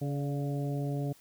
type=harmonic tone with a mistuned harmonic; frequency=141.5 Hz; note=C#3; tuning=36 cents sharp; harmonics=1 / 2 / 3 / 4 / 5; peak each=-31 / -37 / -41 / -43 / -45 dBFS; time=0.01-1.13 s; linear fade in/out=10 ms; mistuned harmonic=4; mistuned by=+44 cents; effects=white hiss -60 dBFS RMS until 1.2 s